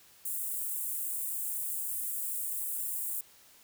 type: high-pass noise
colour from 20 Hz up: white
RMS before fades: -35 dBFS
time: 0.25-3.21 s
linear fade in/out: 5 ms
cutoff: 8000 Hz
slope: 48 dB/octave
effects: white hiss -59 dBFS RMS until 3.63 s